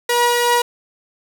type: tone pair together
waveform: sawtooth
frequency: 481.7 / 960 Hz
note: B4 / B5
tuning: -43 / -49 cents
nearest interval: octave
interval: 1194 cents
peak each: -13 dBFS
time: 0.09-0.62 s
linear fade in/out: 5 ms
effects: 7-bit